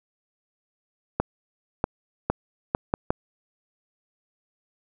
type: clicks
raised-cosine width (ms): 1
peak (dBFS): -7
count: 6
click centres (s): 1.2 / 1.841 / 2.3 / 2.749 / 2.939 / 3.105
effects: none